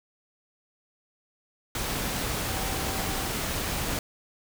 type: tone in noise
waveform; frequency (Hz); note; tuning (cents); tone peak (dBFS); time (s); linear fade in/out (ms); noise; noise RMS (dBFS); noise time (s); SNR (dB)
sine; 770; G5; -31; -39; 2.47-3.3; 2; pink; -30; 1.75-3.99; -12
effects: none